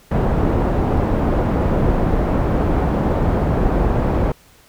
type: low-pass noise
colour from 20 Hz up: pink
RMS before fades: -17 dBFS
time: 0.11-4.32 s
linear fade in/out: 5 ms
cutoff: 770 Hz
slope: 12 dB/octave
effects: pink hiss -50 dBFS RMS until 4.68 s